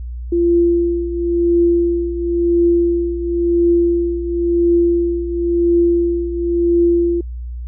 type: tone with tremolo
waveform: sine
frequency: 343.2 Hz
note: F4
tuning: 30 cents flat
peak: -9 dBFS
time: 0.32-7.21 s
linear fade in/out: 5 ms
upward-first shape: triangle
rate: 0.96 Hz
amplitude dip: 75%
effects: added 60 Hz sine -24 dBFS peak until 7.67 s